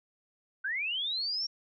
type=linear sweep; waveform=sine; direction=up; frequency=1480 to 5588 Hz; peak=-30 dBFS; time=0.64-1.47 s; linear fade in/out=10 ms; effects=none